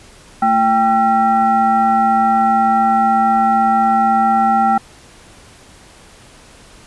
sine tone with frequency modulation, 787 Hz, G5, 7 cents sharp, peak -10 dBFS, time 0.42-4.78 s, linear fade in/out 5 ms, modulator 564 Hz, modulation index 0.81, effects pink hiss -43 dBFS RMS until 6.86 s + resampled to 24000 Hz

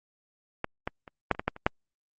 clicks, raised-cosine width 0.5 ms, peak -14 / -15 / -29 / -7 / -29 / -16 / -10 / -28 / -6 dBFS, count 9, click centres 0.644 / 0.875 / 1.078 / 1.313 / 1.349 / 1.395 / 1.48 / 1.564 / 1.665 s, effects Opus 48 kbps

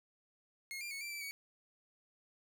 sawtooth tone with pitch steps, 2157 / 2383 / 2209 / 2348 / 2326 / 2253 Hz, C#7 / D7 / C#7 / D7 / D7 / C#7, -48 / +25 / -7 / -1 / -17 / +28 cents, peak -38 dBFS, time 0.71-1.31 s, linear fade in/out 0 ms, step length 100 ms, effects none

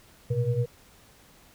sine tone cluster, 116.1 / 126.1 / 478.5 Hz, A#2 / B2 / A#4, -7 / +36 / +45 cents, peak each -28 / -26 / -30 dBFS, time 0.3-0.66 s, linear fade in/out 10 ms, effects pink hiss -56 dBFS RMS until 1.54 s

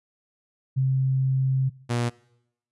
sine / sawtooth tone pair in turn, 132.4 / 119.78 Hz, C3 / A#2, +21 / +47 cents, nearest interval major second, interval 174 cents, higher first, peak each -19 dBFS, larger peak neither, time 0.76-1.7 / 1.89-2.1 s, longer first, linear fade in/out 20 ms, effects noise-tail reverb RT60 0.8 s tail -23 dB re dry + resampled to 24000 Hz

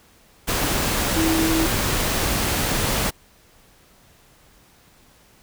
sine tone in noise, 323 Hz, E4, 35 cents flat, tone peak -19 dBFS, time 1.15-1.67 s, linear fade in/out 20 ms, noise pink, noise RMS -22 dBFS, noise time 0.47-3.11 s, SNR 0 dB, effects pink hiss -54 dBFS RMS until 5.42 s

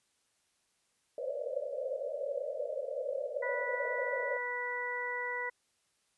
pink band-pass noise, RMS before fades -37 dBFS, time 1.18-4.37 s, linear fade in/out 2 ms, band 500 to 600 Hz, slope 96 dB/octave
harmonic tone, 490.6 Hz, B4, 12 cents flat, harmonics 1 / 2 / 3 / 4, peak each -41 / -40 / -44 / -36 dBFS, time 3.42-5.5 s, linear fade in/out 10 ms
effects white hiss -75 dBFS RMS until 6.17 s + resampled to 24000 Hz

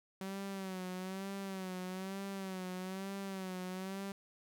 sawtooth tone with vibrato, 189.8 Hz, F#3, 44 cents sharp, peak -36 dBFS, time 0.21-4.12 s, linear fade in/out 2 ms, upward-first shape sine, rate 1.1 Hz, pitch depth 64 cents each way, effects none

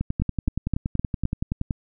two click trains, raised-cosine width 5 ms, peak -10 / -12 dBFS, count 5 / 19, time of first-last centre 0.22-1.254 / 0.01-1.708 s, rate 3.87 / 10.6 Hz, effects none

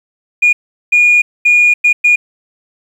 sine tone bursts at uneven times, 2437 Hz, D#7, 37 cents flat, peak -4 dBFS, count 5, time 0.42-0.53 / 0.92-1.22 / 1.45-1.74 / 1.84-1.93 / 2.04-2.16 s, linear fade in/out 10 ms, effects tanh soft clip ceiling -2 dBFS + 7-bit

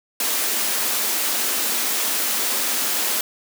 white high-pass noise, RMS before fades -22 dBFS, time 0.2-3.21 s, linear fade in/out 2 ms, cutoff 200 Hz, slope 96 dB/octave, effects none

